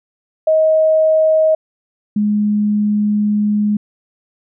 sine tone pair in turn, 631 / 208.8 Hz, D#5 / G#3, +24 / +10 cents, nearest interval octave + perfect fifth, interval 1914 cents, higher first, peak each -9 / -12 dBFS, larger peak first, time 0.47-1.55 / 2.16-3.77 s, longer second, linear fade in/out 5 ms, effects none

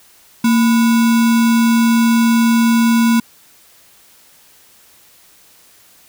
sine tone with sample-and-hold, 230.3 Hz, A#3, 21 cents flat, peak -9 dBFS, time 0.44-3.2 s, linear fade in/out 5 ms, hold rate 1225 Hz, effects white hiss -48 dBFS RMS until 6.08 s

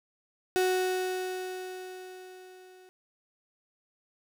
35% pulse tone with level ramp, 370 Hz, F#4, in tune, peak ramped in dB -21 to -51 dBFS, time 0.56-2.89 s, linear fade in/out 0 ms, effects none

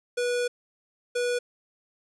square tone bursts at uneven times, 487.5 Hz, B4, 23 cents flat, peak -25 dBFS, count 2, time 0.17-0.48 / 1.15-1.39 s, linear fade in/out 10 ms, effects resampled to 24000 Hz + 10-bit

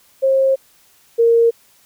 sine tone pair in turn, 535 / 463.6 Hz, C5 / A#4, +38 / -10 cents, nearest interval major second, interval 248 cents, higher first, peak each -11 / -9 dBFS, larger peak second, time 0.22-0.56 / 1.18-1.51 s, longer first, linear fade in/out 20 ms, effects white hiss -53 dBFS RMS until 1.85 s

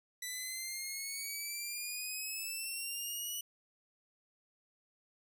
10% pulse exponential sweep, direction up, 1975.5 to 2960 Hz, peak -30 dBFS, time 0.22-3.41 s, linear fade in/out 5 ms, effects none

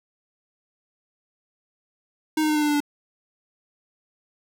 square tone with pitch steps, 311.1 / 307.7 / 304.3 / 301 / 297.7 / 294.5 / 291.3 Hz, D#4 / D#4 / D#4 / D4 / D4 / D4 / D4, 0 / -19 / -38 / +43 / +24 / +5 / -14 cents, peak -20 dBFS, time 2.37-2.804 s, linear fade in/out 5 ms, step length 62 ms, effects none

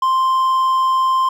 triangle tone, 1046.5 Hz, C6, in tune, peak -11 dBFS, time 0.02-1.29 s, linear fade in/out 5 ms, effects none

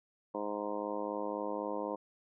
harmonic tone, 103.9 Hz, G#2, 1 cent sharp, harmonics 2 / 3 / 4 / 5 / 6 / 7 / 8 / 9 / 10, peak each -46 / -41 / -43 / -39 / -44 / -47 / -51 / -42 / -46 dBFS, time 0.34-1.96 s, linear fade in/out 10 ms, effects none

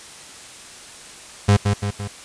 35% pulse tone with echo, 101.7 Hz, G#2, 36 cents flat, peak -9 dBFS, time 1.48-1.57 s, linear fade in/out 10 ms, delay 170 ms, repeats 3, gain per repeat -5 dB, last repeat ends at 2.08 s, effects white hiss -40 dBFS RMS until 2.24 s + resampled to 22050 Hz

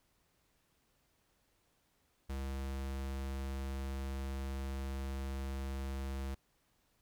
square tone, 67.5 Hz, C#2, 45 cents flat, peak -38 dBFS, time 2.29-6.35 s, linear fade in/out 10 ms, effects pink hiss -75 dBFS RMS until 7.01 s

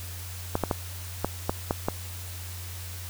clicks, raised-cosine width 1 ms, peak -10 dBFS, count 7, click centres 0.554 / 0.637 / 0.712 / 1.246 / 1.495 / 1.709 / 1.885 s, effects added 89 Hz sine -37 dBFS peak until 3.09 s + white hiss -42 dBFS RMS until 3.09 s

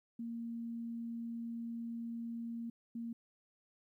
sine tone bursts at uneven times, 232.2 Hz, A#3, 7 cents flat, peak -39 dBFS, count 2, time 0.19-2.7 / 2.95-3.13 s, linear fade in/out 5 ms, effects 13-bit

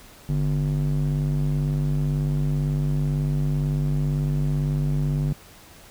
square tone with band-pass filter, 49 Hz, G1, in tune, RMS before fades -23 dBFS, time 0.29-5.33 s, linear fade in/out 0 ms, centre 160 Hz, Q 2.5, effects pink hiss -48 dBFS RMS until 5.9 s

